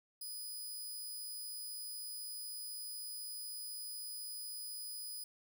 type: tone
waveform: 10% pulse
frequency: 4978 Hz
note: D#8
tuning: in tune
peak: -36 dBFS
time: 0.21-5.24 s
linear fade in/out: 5 ms
effects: none

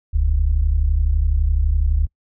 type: tone pair together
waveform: sine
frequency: 41.1 / 73 Hz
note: E1 / D2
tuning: -4 / -10 cents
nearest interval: minor seventh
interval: 994 cents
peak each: -16 dBFS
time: 0.13-2.07 s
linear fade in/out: 20 ms
effects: noise-tail reverb RT60 0.1 s tail -26 dB re dry + tanh soft clip ceiling -8 dBFS

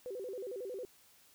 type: tone with vibrato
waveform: sine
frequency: 440 Hz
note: A4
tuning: in tune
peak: -39 dBFS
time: 0.06-0.85 s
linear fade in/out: 0 ms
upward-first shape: square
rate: 11 Hz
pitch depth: 220 cents each way
effects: white hiss -64 dBFS RMS until 1.34 s

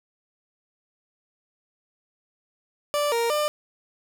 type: tone with pitch steps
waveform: 30% pulse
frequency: 586 / 466.4 / 598 Hz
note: D5 / A#4 / D5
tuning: -4 / +1 / +31 cents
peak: -19 dBFS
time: 2.94-3.48 s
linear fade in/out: 0 ms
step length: 180 ms
effects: none

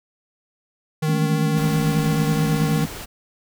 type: tone with vibrato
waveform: square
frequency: 155.56 Hz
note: D#3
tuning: in tune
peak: -20 dBFS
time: 1.02-2.85 s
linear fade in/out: 10 ms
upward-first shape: sine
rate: 15 Hz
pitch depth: 19 cents each way
type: chord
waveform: sine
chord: A major seventh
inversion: second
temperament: equal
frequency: 164.81 / 207.7 / 220 / 277.2 Hz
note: E3 / G#3 / A3 / C#4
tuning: 0 / 0 / 0 / 0 cents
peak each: -27 dBFS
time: 1.08-2.86 s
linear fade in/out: 5 ms
type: noise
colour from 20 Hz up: pink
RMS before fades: -34 dBFS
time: 1.56-3.06 s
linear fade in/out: 20 ms
effects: none

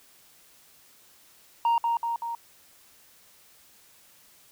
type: tone with echo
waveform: sine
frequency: 932 Hz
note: A#5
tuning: 1 cent flat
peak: -17 dBFS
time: 1.65-1.78 s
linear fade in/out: 2 ms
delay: 190 ms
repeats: 3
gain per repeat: -4 dB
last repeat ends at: 2.35 s
effects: tanh soft clip ceiling -19 dBFS + white hiss -57 dBFS RMS until 4.51 s

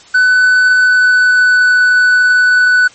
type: tone with pitch glide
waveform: triangle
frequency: 1500 to 1490.5 Hz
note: F#6 to F#6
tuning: +23 to +12 cents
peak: -4 dBFS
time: 0.14-2.88 s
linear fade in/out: 10 ms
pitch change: -11 cents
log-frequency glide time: 0.78-1.76 s
effects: white hiss -40 dBFS RMS until 2.94 s + MP3 32 kbps

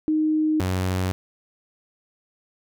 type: tone pair in turn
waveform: sine / sawtooth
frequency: 310.1 / 92.7 Hz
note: D#4 / F#2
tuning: -6 / +4 cents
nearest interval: octave + major sixth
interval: 2090 cents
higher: first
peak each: -18 dBFS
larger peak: neither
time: 0.08-0.6 / 0.6-1.12 s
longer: neither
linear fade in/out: 0 ms
effects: none

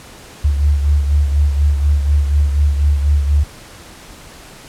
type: beating tone pair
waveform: sine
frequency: 72 / 76.1 Hz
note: D2 / D#2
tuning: -34 / -38 cents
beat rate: 4.1 Hz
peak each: -11 / -20 dBFS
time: 0.44-3.44 s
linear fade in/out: 10 ms
effects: pink hiss -38 dBFS RMS until 4.68 s + low-pass 11000 Hz 12 dB/octave

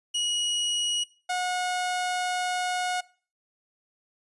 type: tone pair in turn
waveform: sawtooth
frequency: 2905 / 726.2 Hz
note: F#7 / F#5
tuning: -32 / -33 cents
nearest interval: 2 octaves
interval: 2401 cents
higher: first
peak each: -22 dBFS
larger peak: neither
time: 0.14-1.04 / 1.29-3.01 s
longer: second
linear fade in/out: 10 ms
effects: noise-tail reverb RT60 0.4 s tail -21 dB re dry + resampled to 24000 Hz

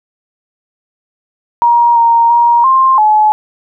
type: tone with pitch steps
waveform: sine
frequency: 946 / 930 / 945 / 1055 / 854 Hz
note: A#5 / A#5 / A#5 / C6 / G#5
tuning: +25 / -4 / +23 / +14 / +48 cents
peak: -5 dBFS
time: 1.62-3.32 s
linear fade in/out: 0 ms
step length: 340 ms
effects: none

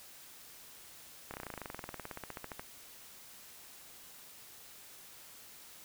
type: slowing click train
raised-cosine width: 0.5 ms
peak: -26 dBFS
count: 27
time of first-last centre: 1.31-2.595 s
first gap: 29 ms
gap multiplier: 1.04
effects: white hiss -54 dBFS RMS until 5.84 s

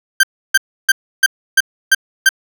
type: tone bursts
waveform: 40% pulse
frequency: 1570 Hz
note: G6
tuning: 2 cents sharp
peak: -5 dBFS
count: 7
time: 0.2-2.291 s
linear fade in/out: 5 ms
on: 33 ms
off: 310 ms
effects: none

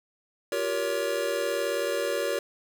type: chord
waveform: square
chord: G half-diminished seventh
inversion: third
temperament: just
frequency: 352.8 / 392 / 470.4 / 564.5 Hz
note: F4 / G4 / Bb4 / Db5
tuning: +18 / 0 / +16 / +31 cents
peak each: -36 / -34 / -32 / -30 dBFS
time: 0.52-2.39 s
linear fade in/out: 2 ms
effects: none

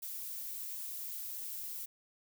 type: noise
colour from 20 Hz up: violet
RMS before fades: -42 dBFS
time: 0.02-1.86 s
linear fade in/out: 10 ms
effects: none

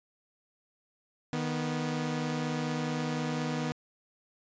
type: tone pair together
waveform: sawtooth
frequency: 155 / 244.6 Hz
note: D#3 / B3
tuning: -6 / -16 cents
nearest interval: minor sixth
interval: 790 cents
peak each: -29 / -29 dBFS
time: 1.33-3.72 s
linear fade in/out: 0 ms
effects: resampled to 16000 Hz

